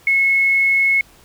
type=tone with quantisation; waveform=sine; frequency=2184 Hz; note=C#7; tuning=26 cents flat; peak=-12 dBFS; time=0.07-1.01 s; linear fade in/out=2 ms; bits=7; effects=pink hiss -49 dBFS RMS until 1.24 s